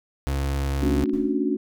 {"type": "tone", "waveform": "35% pulse", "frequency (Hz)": 69.1, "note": "C#2", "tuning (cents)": -5, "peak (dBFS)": -21, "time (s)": [0.27, 1.04], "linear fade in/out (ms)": 0}
{"type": "chord", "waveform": "sine", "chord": "D major seventh", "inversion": "second", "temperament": "just", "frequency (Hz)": [220.2, 275.3, 293.7, 367.1], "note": ["A3", "C#4", "D4", "F#4"], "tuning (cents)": [2, -12, 0, -14], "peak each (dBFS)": [-28, -25, -26, -27], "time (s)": [0.82, 1.57], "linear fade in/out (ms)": 10}
{"type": "clicks", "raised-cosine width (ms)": 0.3, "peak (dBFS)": -30, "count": 2, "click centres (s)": [1.058, 1.095]}
{"type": "noise with exponential decay", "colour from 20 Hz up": "brown", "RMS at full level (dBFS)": -36, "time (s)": [1.13, 1.52], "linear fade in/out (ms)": 5, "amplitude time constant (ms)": 83}
{"effects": []}